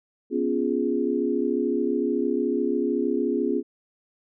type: chord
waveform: sine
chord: C# dominant seventh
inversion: third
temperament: equal with one note detuned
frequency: 246.9 / 280.6 / 349.2 / 415.3 Hz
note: B3 / C#4 / E#4 / G#4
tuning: 0 / +21 / 0 / 0 cents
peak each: -27 dBFS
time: 0.3-3.63 s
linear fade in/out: 50 ms
effects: none